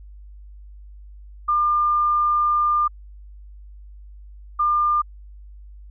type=tone bursts at uneven times; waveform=sine; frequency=1200 Hz; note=D6; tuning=37 cents sharp; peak=-16 dBFS; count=2; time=1.48-2.88 / 4.59-5.02 s; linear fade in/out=10 ms; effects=added 50 Hz sine -39 dBFS peak until 5.9 s